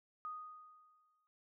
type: tone with exponential decay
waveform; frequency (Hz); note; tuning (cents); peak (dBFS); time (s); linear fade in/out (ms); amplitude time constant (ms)
sine; 1242; D#6; -3; -40; 0.25-1.27; 0; 220
effects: noise-tail reverb RT60 0.1 s tail -25 dB re dry